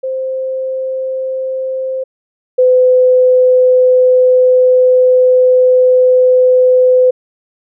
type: tone pair in turn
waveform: sine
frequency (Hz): 523.3 / 506.9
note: C5 / B4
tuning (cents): 0 / +45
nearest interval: minor second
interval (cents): 55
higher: first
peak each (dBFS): -15 / -5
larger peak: second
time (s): 0.03-2.04 / 2.58-7.11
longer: second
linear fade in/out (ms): 10
effects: none